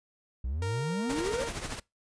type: exponential sweep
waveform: triangle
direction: up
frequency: 58.27 to 569 Hz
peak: -28 dBFS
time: 0.44-1.44 s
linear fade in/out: 5 ms
type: tone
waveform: sawtooth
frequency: 463.9 Hz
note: A#4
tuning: 8 cents flat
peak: -30 dBFS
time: 0.62-1.49 s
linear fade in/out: 2 ms
type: noise with tremolo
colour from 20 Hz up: pink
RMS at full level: -34 dBFS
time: 1.09-1.8 s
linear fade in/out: 10 ms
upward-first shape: triangle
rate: 13 Hz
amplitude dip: 70%
effects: noise-tail reverb RT60 0.2 s tail -23 dB re dry + resampled to 22050 Hz